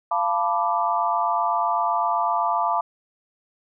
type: chord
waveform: sine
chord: B half-diminished seventh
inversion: second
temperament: equal with one note detuned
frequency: 692.8 / 880 / 987.8 / 1174.7 Hz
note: F5 / A5 / B5 / D6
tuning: -14 / 0 / 0 / 0 cents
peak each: -25 dBFS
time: 0.11-2.81 s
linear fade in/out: 5 ms
effects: none